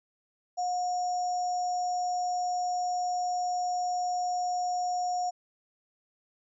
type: tone with sample-and-hold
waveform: sine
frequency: 721 Hz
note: F#5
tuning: 45 cents flat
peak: -27 dBFS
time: 0.57-5.31 s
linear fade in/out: 20 ms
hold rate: 6300 Hz
effects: resampled to 22050 Hz